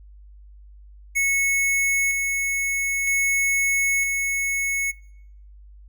square tone with tremolo, 2200 Hz, C#7, 14 cents flat, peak -19 dBFS, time 1.15-4.92 s, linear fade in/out 20 ms, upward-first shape square, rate 0.52 Hz, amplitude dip 30%, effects noise-tail reverb RT60 0.7 s tail -23 dB re dry + added 50 Hz sine -43 dBFS peak until 5.88 s

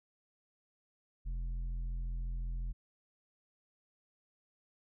sine tone with tanh clipping, 42.79 Hz, F1, 35 cents flat, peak -36 dBFS, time 1.25-2.73 s, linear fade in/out 20 ms, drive 7 dB, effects none

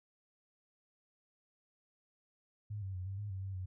sine tone with pitch steps, 104.4 / 96 / 91.4 / 97.2 / 103.4 / 95.2 / 96.6 / 92.6 Hz, G#2 / G2 / F#2 / G2 / G#2 / F#2 / G2 / F#2, +10 / -36 / -21 / -14 / -7 / +50 / -25 / +2 cents, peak -38 dBFS, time 2.7-3.66 s, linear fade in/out 10 ms, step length 120 ms, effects none

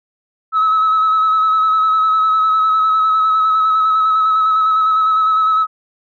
sine tone with vibrato, 1290 Hz, E6, 38 cents flat, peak -9 dBFS, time 0.52-5.67 s, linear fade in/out 50 ms, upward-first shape square, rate 9.9 Hz, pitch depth 20 cents each way, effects tanh soft clip ceiling -8 dBFS

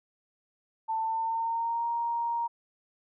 sine tone with pitch glide, 890 to 935.9 Hz, A5 to A#5, +20 to +7 cents, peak -27 dBFS, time 0.88-2.48 s, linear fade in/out 20 ms, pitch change +87 cents, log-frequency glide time 1-1.87 s, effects none

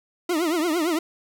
40% pulse tone with vibrato, 329.6 Hz, E4, in tune, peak -20 dBFS, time 0.29-0.99 s, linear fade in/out 5 ms, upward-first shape triangle, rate 8.8 Hz, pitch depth 190 cents each way, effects none

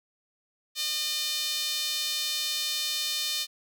sawtooth tone with high-pass filter, 606 Hz, D#5, 46 cents flat, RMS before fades -30 dBFS, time 0.75-3.47 s, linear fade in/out 50 ms, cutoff 3800 Hz, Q 2.4, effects none

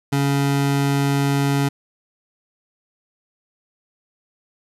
25% pulse tone, 140 Hz, C#3, 18 cents sharp, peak -13 dBFS, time 0.12-1.69 s, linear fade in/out 10 ms, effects resampled to 32000 Hz + 9-bit

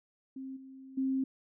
sine tone with level steps, 265.4 Hz, C4, 25 cents sharp, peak -39 / -47 / -28 dBFS, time 0.36-1.24 s, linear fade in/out 5 ms, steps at 0.56 / 0.97 s, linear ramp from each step 10 ms, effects none

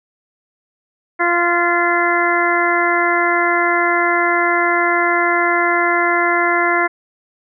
harmonic tone with a mistuned harmonic, 346.9 Hz, F4, 12 cents flat, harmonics 1 / 2 / 3 / 4 / 5 / 6, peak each -20 / -20 / -20 / -20 / -20 / -20 dBFS, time 1.19-6.88 s, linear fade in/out 20 ms, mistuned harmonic 6, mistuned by -22 cents, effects none

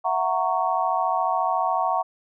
sine chord, F# dominant seventh, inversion third, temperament just, 666 / 740 / 925 / 1110 Hz, E5 / F#5 / A#5 / C#6, +18 / 0 / -14 / +2 cents, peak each -28 / -24 / -26 / -26 dBFS, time 0.04-2.03 s, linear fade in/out 20 ms, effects none

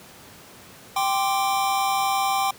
square chord, G suspended fourth, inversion none, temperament just, 784 / 1045.3 / 1176 Hz, G5 / C6 / D6, 0 / -2 / +2 cents, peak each -23 / -28 / -29 dBFS, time 0.96-2.51 s, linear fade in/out 5 ms, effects pink hiss -46 dBFS RMS until 2.58 s + high-pass 100 Hz 12 dB/octave

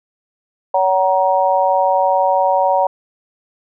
harmonic tone, 188.2 Hz, F#3, 30 cents sharp, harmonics 3 / 4 / 5, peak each -16 / -16 / -16 dBFS, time 0.74-2.87 s, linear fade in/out 5 ms, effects none

